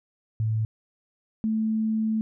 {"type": "tone pair in turn", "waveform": "sine", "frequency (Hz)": [110, 219.5], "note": ["A2", "A3"], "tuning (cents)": [0, -4], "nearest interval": "octave", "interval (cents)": 1196, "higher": "second", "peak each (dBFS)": -22, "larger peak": "neither", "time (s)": [[0.4, 0.65], [1.44, 2.21]], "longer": "second", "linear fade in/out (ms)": 0, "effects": []}